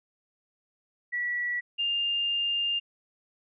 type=tone pair in turn; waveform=sine; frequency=1943 / 2806 Hz; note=B6 / F7; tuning=-29 / +8 cents; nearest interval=tritone; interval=637 cents; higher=second; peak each=-27 / -25 dBFS; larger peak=second; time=1.12-1.61 / 1.78-2.8 s; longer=second; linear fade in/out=20 ms; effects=none